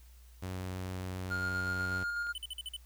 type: tone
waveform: sawtooth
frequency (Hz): 92.5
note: F#2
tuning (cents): 0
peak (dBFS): -33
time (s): 0.42-2.04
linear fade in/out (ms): 10
type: tone with tremolo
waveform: triangle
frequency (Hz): 1415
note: F6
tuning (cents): +22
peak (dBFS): -30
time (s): 1.3-2.33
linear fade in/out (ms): 20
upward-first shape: square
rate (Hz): 8.1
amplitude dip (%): 25
type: clicks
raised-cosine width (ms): 0.3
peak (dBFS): -37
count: 2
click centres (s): 1.809 / 2.269
type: tone bursts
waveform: square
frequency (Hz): 3014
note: F#7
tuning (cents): +31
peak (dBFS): -38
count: 6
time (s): 2.35-2.765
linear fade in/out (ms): 2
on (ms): 30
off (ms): 47
effects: added 60 Hz sine -53 dBFS peak until 2.85 s + white hiss -65 dBFS RMS until 2.85 s